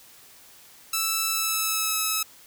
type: tone with pitch glide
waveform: 5% pulse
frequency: 1318.5 to 1293.6 Hz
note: E6 to E6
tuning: 0 to -33 cents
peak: -12 dBFS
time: 0.93-2.23 s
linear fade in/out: 5 ms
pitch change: -33 cents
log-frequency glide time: 1.29-1.95 s
effects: white hiss -51 dBFS RMS until 2.46 s